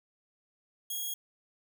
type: tone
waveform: 5% pulse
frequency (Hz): 3293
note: G#7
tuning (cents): -15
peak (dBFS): -25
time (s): 0.9-1.14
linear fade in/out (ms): 5
effects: 10-bit

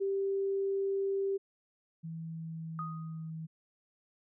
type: tone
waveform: sine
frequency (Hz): 392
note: G4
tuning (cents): 0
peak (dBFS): -29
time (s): 0-1.38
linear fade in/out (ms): 20
type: tone with pitch glide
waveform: sine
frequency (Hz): 163.2 to 160.49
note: E3 to E3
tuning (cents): -17 to -46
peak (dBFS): -38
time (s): 2.03-3.47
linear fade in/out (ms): 20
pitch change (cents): -29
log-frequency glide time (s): 2.21-3.27
type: tone with exponential decay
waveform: sine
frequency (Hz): 1244.5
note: D#6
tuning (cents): 0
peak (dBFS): -34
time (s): 2.79-3.3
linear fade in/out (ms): 1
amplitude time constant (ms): 110
effects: none

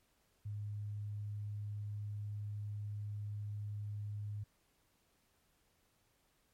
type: tone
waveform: sine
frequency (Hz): 103.83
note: G#2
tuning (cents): 0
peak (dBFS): -39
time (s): 0.45-4.44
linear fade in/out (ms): 10
effects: pink hiss -75 dBFS RMS until 6.53 s + MP3 64 kbps

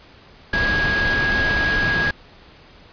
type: tone in noise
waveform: sine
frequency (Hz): 1648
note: G#6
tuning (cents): -14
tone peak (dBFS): -18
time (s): 0.53-2.11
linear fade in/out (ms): 5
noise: pink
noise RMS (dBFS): -23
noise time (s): 0.53-2.11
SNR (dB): +2
effects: pink hiss -47 dBFS RMS until 2.92 s + resampled to 11025 Hz

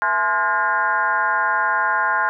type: tone with frequency modulation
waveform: sine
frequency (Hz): 1235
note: D#6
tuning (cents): -13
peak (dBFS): -16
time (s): 0.02-2.29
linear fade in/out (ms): 0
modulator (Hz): 191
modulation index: 2.3
effects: none

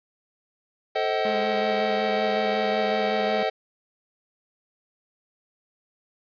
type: chord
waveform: square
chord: A diminished seventh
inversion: none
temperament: just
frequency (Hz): 440 / 528 / 633.6 / 760.3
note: A4 / C5 / Eb5 / Gb5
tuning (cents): 0 / +16 / +31 / +47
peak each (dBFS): -29 / -31 / -28 / -28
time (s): 0.95-3.5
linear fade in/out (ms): 10
type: tone with vibrato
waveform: sawtooth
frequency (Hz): 210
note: G#3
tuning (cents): +19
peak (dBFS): -26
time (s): 1.25-3.43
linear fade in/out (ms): 2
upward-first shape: square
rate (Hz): 5.4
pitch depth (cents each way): 24
effects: resampled to 11025 Hz + 8-bit

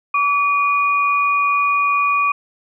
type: tone pair together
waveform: sine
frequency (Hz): 1144.7 / 2453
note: D6 / D#7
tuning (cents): -45 / -25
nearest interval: octave + minor second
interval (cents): 1320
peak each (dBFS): -15 / -19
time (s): 0.14-2.32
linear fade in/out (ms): 5
effects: none

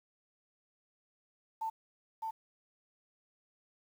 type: tone with echo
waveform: sine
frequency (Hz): 890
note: A5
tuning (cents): +20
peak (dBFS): -33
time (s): 1.61-1.7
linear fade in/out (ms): 10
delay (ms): 610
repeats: 1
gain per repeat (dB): -2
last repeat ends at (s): 2.31
effects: 10-bit

